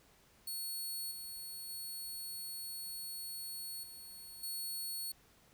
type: tone with level steps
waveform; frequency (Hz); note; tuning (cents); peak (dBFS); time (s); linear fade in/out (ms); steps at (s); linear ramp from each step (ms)
5% pulse; 4400; C#8; -14; -32 / -37 / -35 / -42 / -32; 0.47-5.12; 5; 1.11 / 1.69 / 3.83 / 4.43; 5
effects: pink hiss -66 dBFS RMS until 5.53 s